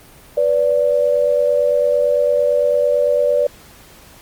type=tone pair together; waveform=sine; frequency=492.1 / 581 Hz; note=B4 / D5; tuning=-6 / -19 cents; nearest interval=minor third; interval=287 cents; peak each=-17 / -14 dBFS; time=0.37-3.47 s; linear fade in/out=5 ms; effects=pink hiss -44 dBFS RMS until 4.21 s + Opus 32 kbps